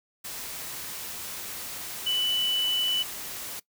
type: tone in noise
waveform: sine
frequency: 2980 Hz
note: F#7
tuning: 12 cents sharp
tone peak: -24 dBFS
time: 2.06-3.03 s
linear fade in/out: 10 ms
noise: white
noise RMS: -37 dBFS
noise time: 0.24-3.6 s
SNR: +10 dB
effects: noise-tail reverb RT60 0.1 s tail -20 dB re dry